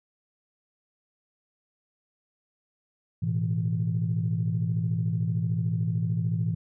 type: chord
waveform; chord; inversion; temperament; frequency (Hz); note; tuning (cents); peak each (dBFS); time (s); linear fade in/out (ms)
sine; A suspended second; none; equal; 110 / 123.47 / 164.81; A2 / B2 / E3; 0 / 0 / 0; -27 / -30 / -27; 3.22-6.55; 10
effects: tanh soft clip ceiling -16 dBFS